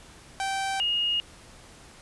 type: tone pair in turn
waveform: sawtooth / sine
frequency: 778 / 2860 Hz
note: G5 / F7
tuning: -13 / +41 cents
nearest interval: octave + major seventh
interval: 2254 cents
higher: second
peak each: -23 dBFS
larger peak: neither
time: 0.4-0.8 / 0.8-1.2 s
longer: neither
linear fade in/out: 0 ms
effects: pink hiss -50 dBFS RMS until 2.01 s + resampled to 24000 Hz